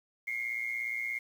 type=tone with amplitude modulation; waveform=sine; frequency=2138 Hz; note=C7; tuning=37 cents sharp; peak=-28 dBFS; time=0.27-1.19 s; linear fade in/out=10 ms; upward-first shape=sine; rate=117 Hz; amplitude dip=75%; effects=tanh soft clip ceiling -24 dBFS + 9-bit